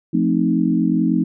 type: chord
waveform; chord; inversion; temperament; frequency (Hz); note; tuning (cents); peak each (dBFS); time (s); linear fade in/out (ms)
sine; F dominant seventh; none; equal; 174.61 / 220 / 261.6 / 311.1; F3 / A3 / C4 / Eb4; 0 / 0 / 0 / 0; -20; 0.13-1.24; 10
effects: none